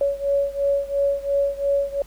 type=beating tone pair; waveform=sine; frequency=560 / 562.9 Hz; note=C#5 / C#5; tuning=+18 / +26 cents; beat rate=2.9 Hz; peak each=-21 / -23 dBFS; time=0.01-2.02 s; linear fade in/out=2 ms; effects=added 50 Hz sine -43 dBFS peak until 2.06 s + pink hiss -51 dBFS RMS until 2.06 s